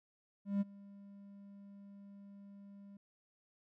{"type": "tone with ADSR envelope", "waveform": "triangle", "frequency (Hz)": 200, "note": "G3", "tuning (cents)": 35, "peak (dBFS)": -27, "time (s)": [0.45, 2.97], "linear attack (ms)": 160, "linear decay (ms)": 25, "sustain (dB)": -23, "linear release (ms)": 3, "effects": []}